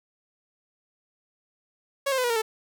sawtooth tone with pitch steps, 554.4 / 529.4 / 505.5 / 482.6 / 460.8 / 440 Hz, C#5 / C5 / B4 / B4 / A#4 / A4, 0 / +20 / +40 / -40 / -20 / 0 cents, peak -19 dBFS, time 2.06-2.42 s, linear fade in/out 10 ms, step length 60 ms, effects none

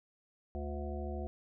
harmonic tone with a mistuned harmonic, 73 Hz, D2, 10 cents flat, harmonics 1 / 3 / 5 / 7 / 9 / 10, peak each -38 / -45 / -44 / -48 / -47 / -48 dBFS, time 0.55-1.27 s, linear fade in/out 0 ms, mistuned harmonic 5, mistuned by -36 cents, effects none

